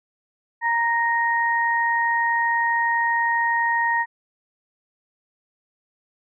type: tone pair together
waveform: sine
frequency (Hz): 932.3 / 1864.6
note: A#5 / A#6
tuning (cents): 0 / 0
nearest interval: octave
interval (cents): 1200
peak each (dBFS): -21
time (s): 0.61-4.06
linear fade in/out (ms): 50
effects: none